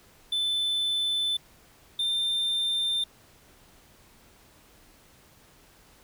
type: tone pair in turn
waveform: triangle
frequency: 3520 / 3590 Hz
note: A7 / A7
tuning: 0 / +34 cents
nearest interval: unison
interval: 34 cents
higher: second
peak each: -23 dBFS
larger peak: neither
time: 0.32-1.37 / 1.99-3.04 s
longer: neither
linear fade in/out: 5 ms
effects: pink hiss -57 dBFS RMS until 6.03 s

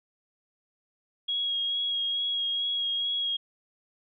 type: tone with vibrato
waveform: sine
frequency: 3297 Hz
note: G#7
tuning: 13 cents flat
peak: -26 dBFS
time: 1.28-3.37 s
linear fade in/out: 10 ms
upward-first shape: sine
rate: 2.3 Hz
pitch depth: 17 cents each way
effects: none

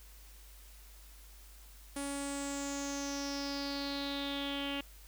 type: tone with low-pass filter sweep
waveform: sawtooth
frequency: 280.6 Hz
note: C#4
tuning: 21 cents sharp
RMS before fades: -38 dBFS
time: 1.96-4.81 s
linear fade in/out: 5 ms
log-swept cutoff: 9700 to 2900 Hz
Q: 7.1
effects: added 50 Hz sine -53 dBFS peak until 5.07 s + white hiss -59 dBFS RMS until 5.07 s

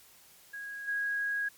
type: tone with level steps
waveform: sine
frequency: 1648 Hz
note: G#6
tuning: 14 cents flat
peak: -38 / -29 dBFS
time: 0.53-1.49 s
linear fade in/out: 10 ms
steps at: 0.87 s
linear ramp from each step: 20 ms
effects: white hiss -58 dBFS RMS until 1.57 s + MP3 96 kbps

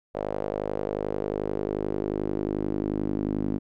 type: tone with band-pass filter sweep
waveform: sawtooth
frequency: 51.3 Hz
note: G#1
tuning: 21 cents flat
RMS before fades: -29 dBFS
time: 0.14-3.59 s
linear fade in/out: 20 ms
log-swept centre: 570 to 270 Hz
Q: 2.8
effects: none

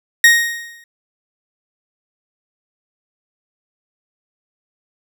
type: tone with exponential decay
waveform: 40% pulse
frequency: 1869 Hz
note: A#6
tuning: 4 cents sharp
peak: -3 dBFS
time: 0.24-0.84 s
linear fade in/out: 2 ms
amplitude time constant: 130 ms
effects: none

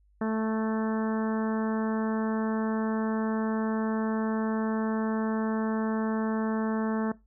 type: harmonic tone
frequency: 220 Hz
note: A3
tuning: in tune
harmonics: 1 / 2 / 3 / 4 / 5 / 6 / 7 / 8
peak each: -27 / -33 / -37 / -39 / -41 / -43 / -44 / -45 dBFS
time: 0.21-7.12 s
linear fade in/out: 5 ms
effects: noise-tail reverb RT60 0.2 s tail -19 dB re dry + added 50 Hz sine -60 dBFS peak until 7.26 s

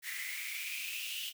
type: noise with high-pass filter sweep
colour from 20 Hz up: white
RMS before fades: -40 dBFS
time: 0.02-1.33 s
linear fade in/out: 50 ms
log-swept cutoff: 1900 to 3000 Hz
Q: 8.3
effects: none

